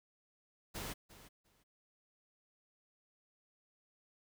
pink noise with echo, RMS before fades -43 dBFS, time 0.74-0.94 s, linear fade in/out 20 ms, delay 350 ms, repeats 2, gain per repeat -15 dB, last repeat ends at 1.64 s, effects none

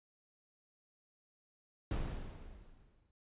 brown noise with exponential decay, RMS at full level -33 dBFS, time 1.91-3.11 s, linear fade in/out 1 ms, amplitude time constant 260 ms, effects resampled to 8000 Hz

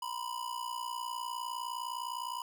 square ring-modulated tone, 987 Hz, B5, 1 cent flat, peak -34 dBFS, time 0.02-2.42 s, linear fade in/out 2 ms, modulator 29.9 Hz, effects none

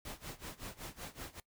pink noise with tremolo, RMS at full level -44 dBFS, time 0.05-1.4 s, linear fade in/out 2 ms, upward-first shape sine, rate 5.3 Hz, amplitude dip 90%, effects noise-tail reverb RT60 0.1 s tail -21 dB re dry

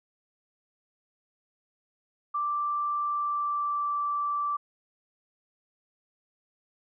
sine tone with pitch glide, 1174.7 to 1165.9 Hz, D6 to D6, 0 to -13 cents, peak -26 dBFS, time 2.34-4.57 s, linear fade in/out 10 ms, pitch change -13 cents, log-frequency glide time 3.02-4 s, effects none

